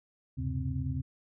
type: tone cluster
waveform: sine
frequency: 76.9 / 97.2 / 125.5 / 135.1 / 260.6 Hz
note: D#2 / G2 / B2 / C#3 / C4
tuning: -20 / -14 / +28 / -44 / -7 cents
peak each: -36 / -38 / -39 / -34 / -39 dBFS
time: 0.37-1.02 s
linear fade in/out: 20 ms
effects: none

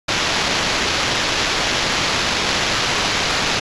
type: noise with sample-and-hold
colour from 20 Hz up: blue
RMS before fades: -19 dBFS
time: 0.08-3.6 s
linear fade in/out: 10 ms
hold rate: 8820 Hz
effects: resampled to 22050 Hz

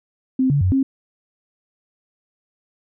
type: tone with pitch steps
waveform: sine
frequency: 260.6 / 142.5 / 92.6 / 268.5 Hz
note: C4 / C#3 / F#2 / C4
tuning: -7 / +48 / +2 / +45 cents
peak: -14 dBFS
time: 0.39-0.83 s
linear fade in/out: 5 ms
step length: 110 ms
effects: none

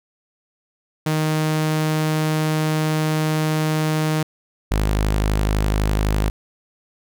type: tone pair in turn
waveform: sawtooth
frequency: 155.56 / 51.91 Hz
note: D#3 / G#1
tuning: 0 / 0 cents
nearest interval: octave + perfect fifth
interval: 1900 cents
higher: first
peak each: -14 / -13 dBFS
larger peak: second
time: 1.06-4.23 / 4.71-6.3 s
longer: first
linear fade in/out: 5 ms
effects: none

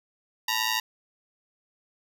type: ring-modulated tone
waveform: 10% pulse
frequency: 937 Hz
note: A#5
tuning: 9 cents sharp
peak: -13 dBFS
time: 0.48-0.8 s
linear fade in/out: 5 ms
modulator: 55.9 Hz
effects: none

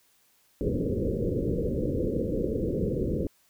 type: low-pass noise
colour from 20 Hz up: white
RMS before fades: -28 dBFS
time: 0.61-3.27 s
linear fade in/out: 0 ms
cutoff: 530 Hz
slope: 96 dB/octave
effects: white hiss -65 dBFS RMS until 3.49 s

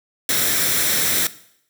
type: noise with comb filter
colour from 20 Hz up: white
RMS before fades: -19 dBFS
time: 0.29-1.27 s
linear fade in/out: 2 ms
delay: 0.53 ms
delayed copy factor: +0.5
effects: noise-tail reverb RT60 0.7 s tail -17 dB re dry + high-pass 100 Hz 12 dB/octave

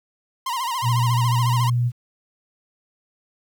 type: tone with vibrato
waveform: 45% pulse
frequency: 992 Hz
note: B5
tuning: 7 cents sharp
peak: -23 dBFS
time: 0.46-1.7 s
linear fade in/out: 5 ms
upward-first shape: sine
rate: 14 Hz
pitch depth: 130 cents each way
type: tone with pitch glide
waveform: sine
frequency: 120 to 121.18 Hz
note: B2 to B2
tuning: -49 to -32 cents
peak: -17 dBFS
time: 0.82-1.92 s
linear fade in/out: 50 ms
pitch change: +17 cents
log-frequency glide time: 1.31-1.53 s
effects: 9-bit

